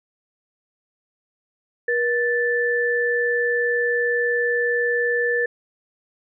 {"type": "tone pair together", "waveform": "sine", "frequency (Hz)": [479.3, 1758.1], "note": ["A#4", "A6"], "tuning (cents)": [48, -2], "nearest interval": "octave + major seventh", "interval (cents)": 2250, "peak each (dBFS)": -21, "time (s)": [1.88, 5.46], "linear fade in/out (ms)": 5, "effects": []}